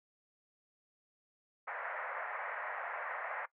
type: band-pass noise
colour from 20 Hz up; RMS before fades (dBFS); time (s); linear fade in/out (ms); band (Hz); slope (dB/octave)
white; -41; 1.67-3.46; 10; 530 to 2000; 48
effects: noise-tail reverb RT60 0.1 s tail -18 dB re dry